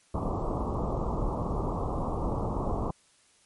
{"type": "low-pass noise", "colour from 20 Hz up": "pink", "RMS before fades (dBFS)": -30, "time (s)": [0.14, 2.91], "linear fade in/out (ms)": 5, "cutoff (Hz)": 1200, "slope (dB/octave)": 96, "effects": ["white hiss -63 dBFS RMS until 3.45 s", "MP3 48 kbps"]}